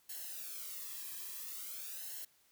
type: noise with flanger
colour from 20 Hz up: blue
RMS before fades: -45 dBFS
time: 0.09-2.25 s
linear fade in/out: 5 ms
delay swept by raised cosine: 0.83 to 1.41 ms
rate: 0.47 Hz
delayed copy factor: -0.8
effects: white hiss -70 dBFS RMS until 2.51 s